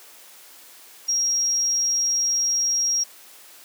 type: tone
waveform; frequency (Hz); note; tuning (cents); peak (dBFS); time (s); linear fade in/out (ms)
sine; 5620; F8; +10; -19; 1.08-3.04; 10
effects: white hiss -47 dBFS RMS until 3.64 s + high-pass 300 Hz 12 dB/octave